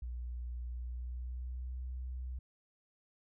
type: tone with pitch glide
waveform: sine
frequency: 60.4 to 63.11 Hz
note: B1 to B1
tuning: -38 to +38 cents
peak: -38 dBFS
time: 0.02-2.39 s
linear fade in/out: 5 ms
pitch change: +76 cents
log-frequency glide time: 0.69-1.82 s
effects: none